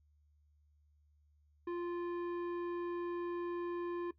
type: tone with tanh clipping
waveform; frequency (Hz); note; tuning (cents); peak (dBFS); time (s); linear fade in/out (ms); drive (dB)
triangle; 347.9; F4; -7; -38; 1.67-4.11; 5; 16
effects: noise-tail reverb RT60 0.1 s tail -17 dB re dry + added 74 Hz sine -67 dBFS peak until 4.18 s